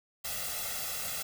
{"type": "noise with comb filter", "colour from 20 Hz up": "white", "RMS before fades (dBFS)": -36, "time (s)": [0.24, 1.23], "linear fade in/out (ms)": 10, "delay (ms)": 1.5, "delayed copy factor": 0.85, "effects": []}